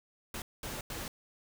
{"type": "noise bursts at uneven times", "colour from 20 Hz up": "pink", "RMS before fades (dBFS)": -40, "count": 3, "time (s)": [[0.34, 0.42], [0.63, 0.81], [0.9, 1.08]], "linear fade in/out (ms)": 2, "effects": []}